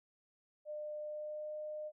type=tone with pitch glide; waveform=sine; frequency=602 to 608.3 Hz; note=D5 to D#5; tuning=+43 to -39 cents; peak=-40 dBFS; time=0.65-1.92 s; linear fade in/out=50 ms; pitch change=+18 cents; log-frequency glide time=1.02-1.56 s; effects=none